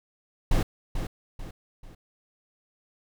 brown noise with echo, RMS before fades -21 dBFS, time 0.51-0.63 s, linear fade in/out 5 ms, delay 440 ms, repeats 3, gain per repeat -8 dB, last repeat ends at 1.95 s, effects none

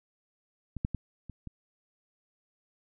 clicks, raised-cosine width 5 ms, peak -24 / -16 / -20 / -30 / -28 dBFS, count 5, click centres 0.767 / 0.849 / 0.947 / 1.297 / 1.473 s, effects none

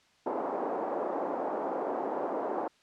white band-pass noise, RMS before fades -33 dBFS, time 0.26-2.68 s, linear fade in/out 5 ms, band 280 to 850 Hz, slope 24 dB/octave, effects white hiss -65 dBFS RMS until 2.82 s + low-pass 5000 Hz 12 dB/octave

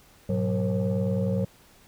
sine tone cluster, 105.1 / 124.3 / 184.9 / 466.5 / 537 Hz, G#2 / B2 / F#3 / A#4 / C5, +21 / +12 / -1 / +1 / +45 cents, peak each -27 / -33 / -25 / -32 / -30 dBFS, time 0.29-1.45 s, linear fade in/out 5 ms, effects tanh soft clip ceiling -17 dBFS + pink hiss -56 dBFS RMS until 1.87 s

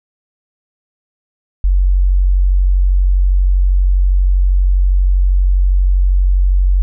sine tone, 46.25 Hz, F#1, in tune, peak -8 dBFS, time 1.64-6.82 s, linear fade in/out 0 ms, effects none

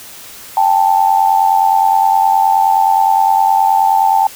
sine tone pair together, 790 / 879.6 Hz, G5 / A5, +13 / -1 cents, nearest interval major second, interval 186 cents, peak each -11 dBFS, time 0.57-4.27 s, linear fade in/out 2 ms, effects white hiss -34 dBFS RMS until 4.35 s

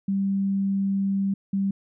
sine tone pair in turn, 196 / 196 Hz, G3 / G3, 0 / 0 cents, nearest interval unison, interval 0 cents, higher neither, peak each -21 dBFS, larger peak neither, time 0.08-1.34 / 1.53-1.71 s, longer first, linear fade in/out 5 ms, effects none

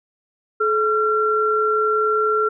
sine tone pair together, 429.7 / 1365.4 Hz, A4 / F6, -41 / -40 cents, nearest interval octave + minor sixth, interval 2001 cents, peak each -19 / -18 dBFS, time 0.6-2.49 s, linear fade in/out 10 ms, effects none

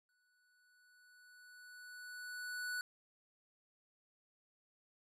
square tone with exponential growth, 1480 Hz, F#6, in tune, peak -38 dBFS, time 0.09-2.81 s, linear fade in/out 1 ms, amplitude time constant 590 ms, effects resampled to 32000 Hz

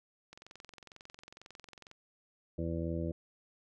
click train, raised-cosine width 0.2 ms, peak -33 dBFS, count 36, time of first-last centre 0.33-1.914 s, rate 22.1 Hz
harmonic tone, 83.3 Hz, E2, 19 cents sharp, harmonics 1 / 2 / 3 / 4 / 5 / 6 / 7, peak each -38 / -38 / -43 / -39 / -52 / -43 / -44 dBFS, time 2.58-3.12 s, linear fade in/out 5 ms
effects none

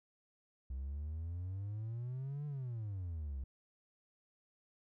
triangle exponential two-way sweep, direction up then down, 63.6 to 149.2 to 63.6 Hz, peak -36 dBFS, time 0.7-3.44 s, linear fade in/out 5 ms, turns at 2.46 s, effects tanh soft clip ceiling -33 dBFS

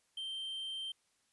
triangle tone, 3136 Hz, G7, in tune, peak -37 dBFS, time 0.17-0.92 s, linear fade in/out 5 ms, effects white hiss -75 dBFS RMS until 1.32 s + resampled to 24000 Hz

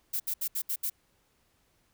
violet noise bursts at uneven times, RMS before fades -31 dBFS, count 6, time 0.13-0.2 / 0.27-0.34 / 0.41-0.48 / 0.55-0.62 / 0.69-0.76 / 0.83-0.9 s, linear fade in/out 10 ms, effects pink hiss -70 dBFS RMS until 1.93 s

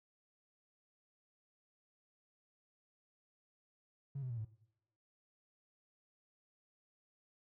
triangle tone with pitch steps, 138.59 / 127.82 / 117.89 / 108.74 Hz, C#3 / C3 / A#2 / A2, 0 / -40 / +20 / -20 cents, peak -35 dBFS, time 4.15-4.45 s, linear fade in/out 10 ms, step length 75 ms, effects noise-tail reverb RT60 0.8 s tail -22 dB re dry + tanh soft clip ceiling -36 dBFS

